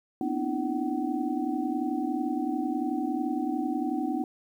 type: tone cluster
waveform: sine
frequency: 239.6 / 257.6 / 300.5 / 331.5 / 754 Hz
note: A#3 / C4 / D4 / E4 / F#5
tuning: +48 / -27 / +40 / +10 / +32 cents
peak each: -37 / -32 / -30 / -34 / -35 dBFS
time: 0.21-4.24 s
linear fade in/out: 2 ms
effects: 10-bit